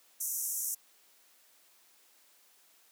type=band-pass noise; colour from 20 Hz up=white; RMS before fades=-35 dBFS; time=0.2-0.75 s; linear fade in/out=10 ms; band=5700 to 15000 Hz; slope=96 dB/octave; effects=white hiss -64 dBFS RMS until 2.91 s + high-pass 300 Hz 12 dB/octave